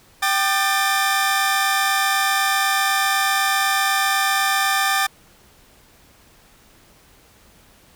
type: tone cluster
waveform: sawtooth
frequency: 780 / 1200 / 1776 Hz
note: G5 / D6 / A6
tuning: -9 / +37 / +16 cents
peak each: -18 dBFS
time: 0.22-5.07 s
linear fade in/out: 10 ms
effects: pink hiss -52 dBFS RMS until 7.95 s